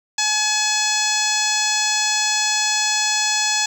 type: harmonic tone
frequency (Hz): 850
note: G#5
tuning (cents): +40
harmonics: 1 / 2 / 3 / 4 / 5 / 6 / 7 / 8 / 9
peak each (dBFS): -26 / -26 / -26 / -26 / -26 / -26 / -26 / -26 / -26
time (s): 0.18-3.66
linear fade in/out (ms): 5
effects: 7-bit